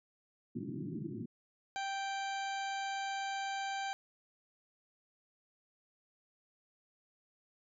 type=band-pass noise; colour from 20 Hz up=white; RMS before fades=-41 dBFS; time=0.55-1.26 s; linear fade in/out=10 ms; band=110 to 360 Hz; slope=96 dB/octave
type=harmonic tone; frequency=784 Hz; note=G5; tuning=in tune; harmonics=1 / 2 / 3 / 4 / 5 / 6 / 8 / 9; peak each=-37 / -43 / -47 / -49 / -51 / -53 / -55 / -56 dBFS; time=1.76-3.93 s; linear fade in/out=0 ms
effects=none